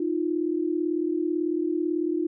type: tone pair together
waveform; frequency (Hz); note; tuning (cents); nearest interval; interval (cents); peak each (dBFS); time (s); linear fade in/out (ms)
sine; 311.1 / 349.2; D#4 / F4; 0 / 0; major second; 200; -26; 0-2.27; 5
effects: none